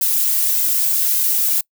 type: noise with flanger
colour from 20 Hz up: violet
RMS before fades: -17 dBFS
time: 0.01-1.61 s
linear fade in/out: 5 ms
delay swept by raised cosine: 1.9 to 3.1 ms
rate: 1.7 Hz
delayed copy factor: +0.95
effects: noise-tail reverb RT60 0.1 s tail -25 dB re dry